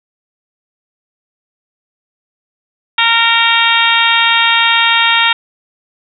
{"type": "harmonic tone", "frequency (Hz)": 461.6, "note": "A#4", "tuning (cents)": -17, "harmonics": [2, 3, 4, 5, 6, 7, 8], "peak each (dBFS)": [-16, -16, -16, -16, -16, -16, -16], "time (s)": [2.98, 5.33], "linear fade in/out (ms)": 5, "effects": []}